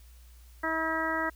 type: harmonic tone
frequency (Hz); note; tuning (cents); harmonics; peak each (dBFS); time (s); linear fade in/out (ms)
321.4; E4; -44; 1 / 2 / 3 / 4 / 5 / 6; -35 / -35 / -35 / -34 / -34 / -34; 0.63-1.3; 10
effects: added 60 Hz sine -50 dBFS peak until 1.35 s + white hiss -62 dBFS RMS until 1.35 s